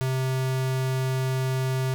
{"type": "tone", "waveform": "square", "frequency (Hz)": 130.81, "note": "C3", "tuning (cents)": 0, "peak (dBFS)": -24, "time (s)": [0.01, 1.94], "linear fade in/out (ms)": 0, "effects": []}